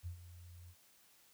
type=tone with ADSR envelope; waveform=sine; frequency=87.31 Hz; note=F2; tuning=in tune; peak=-39 dBFS; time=0.03-0.75 s; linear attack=34 ms; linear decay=98 ms; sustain=-13 dB; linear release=58 ms; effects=white hiss -67 dBFS RMS until 1.33 s